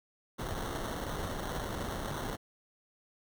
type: noise with sample-and-hold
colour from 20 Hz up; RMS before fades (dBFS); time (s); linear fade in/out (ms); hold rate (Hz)
pink; -37; 0.38-2.37; 20; 2450
effects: none